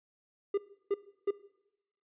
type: tone bursts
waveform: triangle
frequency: 401.8 Hz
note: G4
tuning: 43 cents sharp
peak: -24 dBFS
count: 3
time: 0.54-1.308 s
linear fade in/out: 5 ms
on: 36 ms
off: 330 ms
effects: noise-tail reverb RT60 0.8 s tail -18 dB re dry + resampled to 8000 Hz